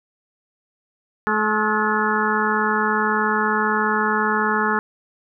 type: harmonic tone with a mistuned harmonic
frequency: 214.6 Hz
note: A3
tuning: 43 cents flat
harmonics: 1 / 2 / 4 / 5 / 6 / 7 / 8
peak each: -25 / -25 / -25 / -25 / -25 / -25 / -25 dBFS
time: 1.27-4.79 s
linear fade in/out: 0 ms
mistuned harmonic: 7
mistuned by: -64 cents
effects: none